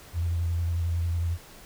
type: tone with vibrato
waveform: sine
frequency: 84.9 Hz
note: F2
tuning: 48 cents flat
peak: -24 dBFS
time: 0.13-1.38 s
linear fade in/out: 50 ms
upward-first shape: square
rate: 11 Hz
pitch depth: 23 cents each way
effects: pink hiss -49 dBFS RMS until 1.65 s